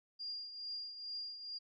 sine tone with tremolo, 4809 Hz, D8, 40 cents sharp, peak -39 dBFS, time 0.19-1.59 s, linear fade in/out 20 ms, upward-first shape triangle, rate 2.3 Hz, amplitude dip 65%, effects none

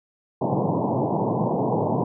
pink band-pass noise, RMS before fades -23 dBFS, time 0.41-2.04 s, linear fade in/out 5 ms, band 110 to 1000 Hz, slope 96 dB/octave, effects none

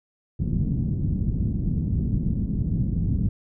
white low-pass noise, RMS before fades -24 dBFS, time 0.39-3.29 s, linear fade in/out 5 ms, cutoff 200 Hz, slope 24 dB/octave, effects none

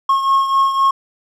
triangle beating tone pair, 1085 / 1088.9 Hz, C#6 / C#6, -37 / -31 cents, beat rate 3.9 Hz, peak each -11 / -18 dBFS, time 0.09-0.91 s, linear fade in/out 5 ms, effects none

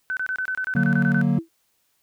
sine tone bursts, 1517 Hz, F#6, 43 cents sharp, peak -23 dBFS, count 12, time 0.1-1.214 s, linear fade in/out 0 ms, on 69 ms, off 26 ms
triangle chord, D augmented, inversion none, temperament equal, 146.83 / 185 / 233.1 Hz, D3 / F#3 / A#3, 0 / 0 / 0 cents, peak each -20 dBFS, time 0.75-1.39 s, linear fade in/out 5 ms
sine tone with exponential decay, 329.3 Hz, E4, 2 cents flat, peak -23 dBFS, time 1.38-1.49 s, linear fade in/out 5 ms, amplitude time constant 22 ms
effects white hiss -68 dBFS RMS until 2.02 s

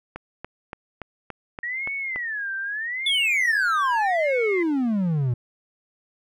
click train, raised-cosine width 0.5 ms, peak -18 dBFS, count 8, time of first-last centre 0.16-2.16 s, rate 3.5 Hz
sine tone with vibrato, 1864.7 Hz, A#6, in tune, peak -26 dBFS, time 1.63-4.63 s, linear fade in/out 5 ms, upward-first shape sine, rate 0.81 Hz, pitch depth 300 cents each way
triangle exponential sweep, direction down, 3534 to 116.54 Hz, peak -18 dBFS, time 3.06-5.34 s, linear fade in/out 5 ms
effects none

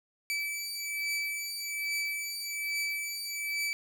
sawtooth beating tone pair, 2307 / 2308.2 Hz, D7 / D7, -31 / -31 cents, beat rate 1.2 Hz, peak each -33 / -31 dBFS, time 0.3-3.73 s, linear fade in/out 0 ms, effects none

